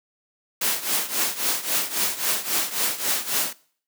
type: noise with tremolo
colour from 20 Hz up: white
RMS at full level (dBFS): -21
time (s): 0.61-3.53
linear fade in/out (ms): 5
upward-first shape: triangle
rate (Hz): 3.7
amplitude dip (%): 85
effects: noise-tail reverb RT60 0.5 s tail -21 dB re dry + high-pass 200 Hz 12 dB/octave